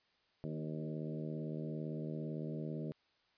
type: harmonic tone with a mistuned harmonic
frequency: 77.78 Hz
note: D#2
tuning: in tune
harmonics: 2 / 3 / 4 / 5 / 6 / 7 / 8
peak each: -41 / -45 / -47 / -49 / -51 / -52 / -53 dBFS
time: 0.44-2.92 s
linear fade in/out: 0 ms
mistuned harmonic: 5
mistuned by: -16 cents
effects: white hiss -74 dBFS RMS until 3.37 s + resampled to 11025 Hz